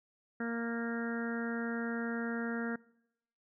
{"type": "harmonic tone", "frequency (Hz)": 232.5, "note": "A#3", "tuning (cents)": -4, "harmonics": [1, 2, 3, 4, 5, 6, 7, 8], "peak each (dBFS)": [-35, -41, -47, -52, -54, -43, -44, -47], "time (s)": [0.4, 2.76], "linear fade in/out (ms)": 5, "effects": ["noise-tail reverb RT60 0.8 s tail -23 dB re dry"]}